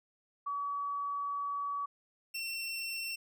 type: tone pair in turn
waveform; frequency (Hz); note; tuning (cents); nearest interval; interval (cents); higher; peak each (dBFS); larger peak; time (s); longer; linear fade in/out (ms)
sine / 25% pulse; 1138 / 2707; C#6 / E7; +45 / +45; octave + minor third; 1500; second; -33 / -32; second; 0.46-1.86 / 2.34-3.16; first; 10
effects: none